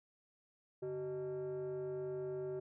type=tone with frequency modulation; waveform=sine; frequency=380 Hz; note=F#4; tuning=46 cents sharp; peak=-36 dBFS; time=0.82-2.6 s; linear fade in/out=10 ms; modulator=237 Hz; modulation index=0.58; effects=tanh soft clip ceiling -37 dBFS